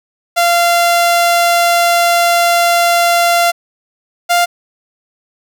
sawtooth tone pair in turn, 690 / 697.6 Hz, F5 / F5, -21 / -2 cents, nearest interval unison, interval 19 cents, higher second, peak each -5 dBFS, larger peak neither, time 0.36-3.52 / 4.29-4.46 s, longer first, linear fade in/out 20 ms, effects none

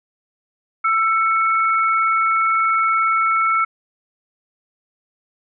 sine tone pair together, 1331 / 2210 Hz, E6 / C#7, +16 / -6 cents, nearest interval major sixth, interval 878 cents, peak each -15 / -22 dBFS, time 0.84-3.65 s, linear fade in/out 10 ms, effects none

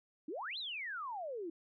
sine exponential two-way sweep, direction up then down, 275.9 to 4205 to 316.1 Hz, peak -39 dBFS, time 0.28-1.5 s, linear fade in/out 5 ms, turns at 0.58 s, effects none

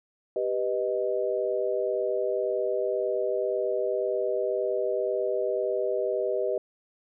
sine chord, G augmented, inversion none, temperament equal, 392 / 493.9 / 622.3 Hz, G4 / B4 / D#5, 0 / 0 / 0 cents, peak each -29 dBFS, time 0.36-6.58 s, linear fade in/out 2 ms, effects none

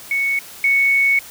sine tone pair in turn, 2217 / 2217 Hz, C#7 / C#7, 0 / 0 cents, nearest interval unison, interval 0 cents, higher neither, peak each -16 / -12 dBFS, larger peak second, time 0.11-0.39 / 0.64-1.19 s, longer second, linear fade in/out 2 ms, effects white hiss -38 dBFS RMS until 1.3 s

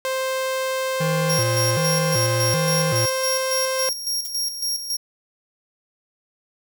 sawtooth tone, 524 Hz, C5, 2 cents sharp, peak -18 dBFS, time 0.05-3.89 s, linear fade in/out 0 ms
square tone with vibrato, 135.7 Hz, C#3, 36 cents flat, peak -22 dBFS, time 1-3.06 s, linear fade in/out 10 ms, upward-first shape square, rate 1.3 Hz, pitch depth 280 cents each way
sawtooth tone with tremolo, 5588 Hz, F8, in tune, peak -19 dBFS, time 1.29-4.97 s, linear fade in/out 10 ms, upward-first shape square, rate 3.6 Hz, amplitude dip 60%
violet noise with exponential decay, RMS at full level -27 dBFS, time 4.25-4.33 s, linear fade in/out 1 ms, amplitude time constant 17 ms
effects none

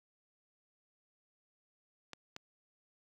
clicks, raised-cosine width 0.2 ms, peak -26 dBFS, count 2, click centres 2.133 / 2.364 s, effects high-pass 100 Hz 12 dB/octave + 11-bit

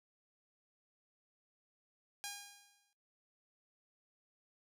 5% pulse tone with exponential decay, 812 Hz, G#5, 39 cents flat, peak -28 dBFS, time 2.24-2.93 s, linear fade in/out 0 ms, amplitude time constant 150 ms, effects noise-tail reverb RT60 0.3 s tail -18 dB re dry

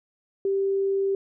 sine tone, 391.4 Hz, G4, 3 cents flat, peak -21 dBFS, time 0.45-1.15 s, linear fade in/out 2 ms, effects none

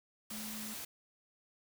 sine tone in noise, 216.1 Hz, A3, 31 cents flat, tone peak -45 dBFS, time 0.31-0.74 s, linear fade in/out 5 ms, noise white, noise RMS -44 dBFS, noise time 0.3-0.85 s, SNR -4 dB, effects none

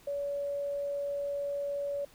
sine tone, 568 Hz, C#5, 42 cents sharp, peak -31 dBFS, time 0.07-2.05 s, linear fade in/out 5 ms, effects pink hiss -59 dBFS RMS until 2.14 s

